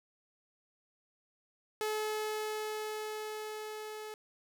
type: tone with level ramp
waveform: sawtooth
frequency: 429.2 Hz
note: A4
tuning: 43 cents flat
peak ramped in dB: -28 to -38 dBFS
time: 1.81-4.14 s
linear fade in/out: 0 ms
effects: none